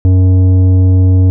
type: tone with tanh clipping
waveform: sine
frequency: 92.7 Hz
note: F#2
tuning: 4 cents sharp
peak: -6 dBFS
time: 0.05-1.3 s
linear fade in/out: 0 ms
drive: 10 dB
effects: none